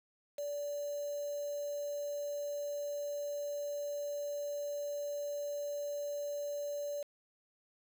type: tone with quantisation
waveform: sine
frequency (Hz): 580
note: D5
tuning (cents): -22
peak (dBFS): -36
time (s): 0.38-7.03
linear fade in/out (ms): 5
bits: 8
effects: none

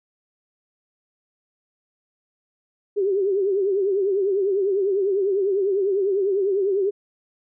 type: tone with vibrato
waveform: sine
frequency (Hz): 392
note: G4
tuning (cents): 0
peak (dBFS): -18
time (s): 2.96-6.91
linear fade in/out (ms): 20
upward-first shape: triangle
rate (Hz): 10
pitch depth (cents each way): 120
effects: none

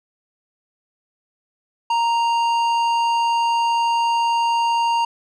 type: tone with tanh clipping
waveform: sine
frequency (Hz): 931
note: A#5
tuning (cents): -2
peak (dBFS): -18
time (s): 1.9-5.05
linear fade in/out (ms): 5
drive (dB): 12
effects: none

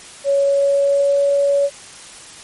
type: tone with pitch glide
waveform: sine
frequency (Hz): 558 to 563.8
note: C#5 to C#5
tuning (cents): +11 to +29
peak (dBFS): -12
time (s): 0.24-1.7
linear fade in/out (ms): 50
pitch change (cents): +18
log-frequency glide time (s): 0.44-1.28
effects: white hiss -38 dBFS RMS until 2.43 s + MP3 48 kbps

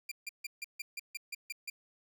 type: tone bursts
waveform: sawtooth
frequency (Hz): 2384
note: D7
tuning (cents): +25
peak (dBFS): -34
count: 10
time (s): 0.09-1.7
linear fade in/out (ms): 5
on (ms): 26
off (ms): 150
effects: none

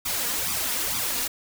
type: noise with flanger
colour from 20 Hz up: white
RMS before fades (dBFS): -27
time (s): 0.05-1.28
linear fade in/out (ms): 10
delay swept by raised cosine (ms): 0.83 to 4.23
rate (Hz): 2.2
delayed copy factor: +0.9
effects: none

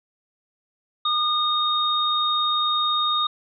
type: tone pair together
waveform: sine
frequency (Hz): 1220 / 3711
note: D#6 / A#7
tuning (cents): -34 / -9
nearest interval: octave + perfect fifth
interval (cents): 1925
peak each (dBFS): -22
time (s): 1.05-3.27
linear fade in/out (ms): 5
effects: none

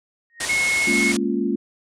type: tone with exponential growth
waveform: sine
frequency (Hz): 1864.7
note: A#6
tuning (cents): 0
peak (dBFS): -23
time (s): 0.3-0.45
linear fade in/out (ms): 0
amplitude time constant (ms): 31
type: low-pass noise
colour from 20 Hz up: white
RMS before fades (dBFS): -28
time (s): 0.4-1.17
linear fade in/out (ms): 5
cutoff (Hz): 9800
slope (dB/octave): 48
type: tone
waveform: sine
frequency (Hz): 2179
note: C#7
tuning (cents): -30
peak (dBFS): -18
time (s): 0.49-1.12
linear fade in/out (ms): 5
type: chord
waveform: sine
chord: Bb minor seventh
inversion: third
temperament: equal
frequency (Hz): 207.7 / 233.1 / 277.2 / 349.2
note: Ab3 / Bb3 / Db4 / F4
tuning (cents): 0 / 0 / 0 / 0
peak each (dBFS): -25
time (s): 0.87-1.56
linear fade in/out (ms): 5
effects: none

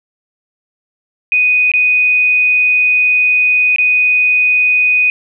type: tone with dropouts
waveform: sine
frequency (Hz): 2489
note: D#7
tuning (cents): 0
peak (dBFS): -8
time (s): 1.32-5.1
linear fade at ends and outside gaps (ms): 1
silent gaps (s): 1.717-1.737 / 3.761-3.784
effects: none

